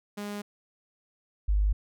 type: tone pair in turn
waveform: sawtooth / sine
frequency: 205.5 / 50.74 Hz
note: G#3 / G#1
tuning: -18 / -40 cents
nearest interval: 2 octaves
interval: 2422 cents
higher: first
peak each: -30 / -21 dBFS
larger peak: second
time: 0.17-0.42 / 1.48-1.73 s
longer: neither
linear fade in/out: 10 ms
effects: none